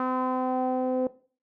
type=tone with low-pass filter sweep; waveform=sawtooth; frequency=256.2 Hz; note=C4; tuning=36 cents flat; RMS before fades=-27 dBFS; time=0-1.07 s; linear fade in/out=2 ms; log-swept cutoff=1200 to 570 Hz; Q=4.3; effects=noise-tail reverb RT60 0.4 s tail -17 dB re dry